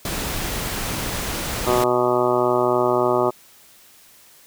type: noise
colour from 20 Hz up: pink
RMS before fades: -26 dBFS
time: 0.05-1.84 s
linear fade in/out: 2 ms
type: harmonic tone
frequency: 123.47 Hz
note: B2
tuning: in tune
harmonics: 1 / 2 / 3 / 4 / 5 / 6 / 7 / 8 / 9 / 10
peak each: -32 / -29 / -20 / -27 / -22 / -29 / -26 / -30 / -27 / -27 dBFS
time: 1.66-3.31 s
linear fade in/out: 20 ms
effects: white hiss -50 dBFS RMS until 4.46 s